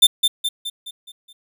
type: tone with echo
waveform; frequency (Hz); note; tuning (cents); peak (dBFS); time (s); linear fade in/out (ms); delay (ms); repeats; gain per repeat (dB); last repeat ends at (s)
45% pulse; 3569; A7; +24; -7; 0.02-0.07; 10; 210; 6; -6; 1.33
effects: none